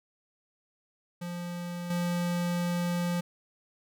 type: tone with level steps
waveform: square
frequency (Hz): 174.7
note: F3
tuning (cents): +1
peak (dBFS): -35 / -28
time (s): 1.21-3.21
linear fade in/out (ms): 10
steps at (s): 1.9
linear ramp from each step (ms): 5
effects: none